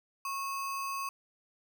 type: tone with sample-and-hold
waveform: sine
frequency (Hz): 1096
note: C#6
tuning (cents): -20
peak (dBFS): -33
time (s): 0.25-1.09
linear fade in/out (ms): 2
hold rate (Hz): 3675
effects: none